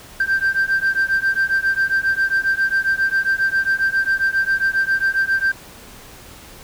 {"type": "beating tone pair", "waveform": "sine", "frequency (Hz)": [1568, 1575.4], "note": ["G6", "G6"], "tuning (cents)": [0, 8], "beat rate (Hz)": 7.4, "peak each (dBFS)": -17, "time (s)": [0.2, 5.52], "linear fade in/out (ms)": 5, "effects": ["tanh soft clip ceiling -12 dBFS", "pink hiss -41 dBFS RMS until 6.63 s"]}